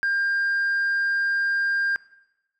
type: tone with tanh clipping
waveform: sine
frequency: 1600 Hz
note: G6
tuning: 35 cents sharp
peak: -21 dBFS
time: 0.03-1.96 s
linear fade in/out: 0 ms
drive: 1 dB
effects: noise-tail reverb RT60 1.0 s tail -19 dB re dry